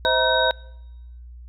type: tone cluster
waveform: sine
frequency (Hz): 518 / 641 / 951 / 1529 / 3769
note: C5 / E5 / A#5 / G6 / A#7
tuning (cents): -17 / -49 / +34 / -44 / +18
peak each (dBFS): -23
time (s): 0.05-0.51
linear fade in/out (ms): 0
effects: noise-tail reverb RT60 1.0 s tail -25 dB re dry + added 60 Hz sine -38 dBFS peak until 1.48 s